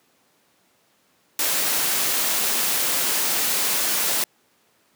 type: noise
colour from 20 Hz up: white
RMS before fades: -22 dBFS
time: 1.39-4.24 s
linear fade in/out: 2 ms
effects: pink hiss -62 dBFS RMS until 4.95 s + high-pass 200 Hz 12 dB/octave